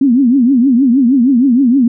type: tone with vibrato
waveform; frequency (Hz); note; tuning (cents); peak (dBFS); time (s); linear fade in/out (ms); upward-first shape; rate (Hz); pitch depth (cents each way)
sine; 255.1; C4; -44; -6; 0.01-1.88; 5; triangle; 6.4; 220
effects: none